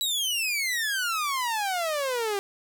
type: exponential sweep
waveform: sawtooth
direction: down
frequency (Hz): 3951 to 389.9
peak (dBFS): -22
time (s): 0.01-2.39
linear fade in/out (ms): 0
effects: none